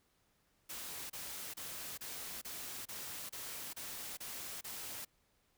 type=noise bursts; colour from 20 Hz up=white; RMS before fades=-45 dBFS; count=10; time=0.69-5.051 s; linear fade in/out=10 ms; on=410 ms; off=29 ms; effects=pink hiss -75 dBFS RMS until 5.57 s